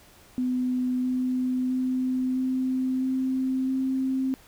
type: tone with pitch steps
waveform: sine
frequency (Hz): 252.1 / 254.3 / 256.5 / 258.7 / 261 / 263.3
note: B3 / C4 / C4 / C4 / C4 / C4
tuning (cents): +36 / -49 / -34 / -19 / -4 / +11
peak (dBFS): -23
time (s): 0.38-4.34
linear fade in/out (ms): 0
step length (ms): 660
effects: pink hiss -54 dBFS RMS until 4.47 s